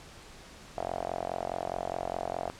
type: tone with band-pass filter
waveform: sawtooth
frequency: 44.82 Hz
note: F1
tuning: 46 cents sharp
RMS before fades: -35 dBFS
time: 0.77-2.5 s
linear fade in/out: 0 ms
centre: 690 Hz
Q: 6.1
effects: pink hiss -50 dBFS RMS until 2.59 s + low-pass 8000 Hz 12 dB/octave